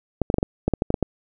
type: clicks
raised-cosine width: 2 ms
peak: -6 dBFS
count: 11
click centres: 0.217 / 0.301 / 0.342 / 0.384 / 0.429 / 0.68 / 0.737 / 0.821 / 0.904 / 0.942 / 1.027 s
effects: none